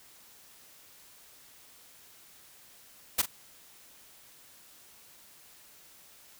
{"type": "noise with echo", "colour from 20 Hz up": "white", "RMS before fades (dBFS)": -25, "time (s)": [3.18, 3.22], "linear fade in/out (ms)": 10, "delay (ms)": 42, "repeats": 1, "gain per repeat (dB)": -12, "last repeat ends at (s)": 3.262, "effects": ["white hiss -56 dBFS RMS until 6.39 s"]}